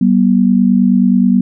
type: tone pair together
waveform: sine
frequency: 191.77 / 241.2 Hz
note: G3 / B3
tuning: -38 / -41 cents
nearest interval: major third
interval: 397 cents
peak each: -10 dBFS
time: 0.01-1.41 s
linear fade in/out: 5 ms
effects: none